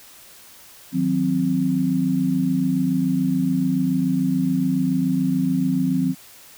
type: chord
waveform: sine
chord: C diminished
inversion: first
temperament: equal with one note detuned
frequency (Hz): 155.56 / 182.56 / 261.6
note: Eb3 / Gb3 / C4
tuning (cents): 0 / -23 / 0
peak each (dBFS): -26 / -22 / -20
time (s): 0.92-6.15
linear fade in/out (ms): 50
effects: white hiss -46 dBFS RMS until 6.57 s